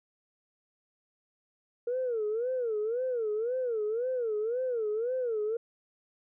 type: tone with vibrato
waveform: sine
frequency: 466.2 Hz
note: A#4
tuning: in tune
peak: -27 dBFS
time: 1.87-5.57 s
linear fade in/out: 5 ms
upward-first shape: sine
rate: 1.9 Hz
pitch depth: 180 cents each way
effects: tanh soft clip ceiling -24 dBFS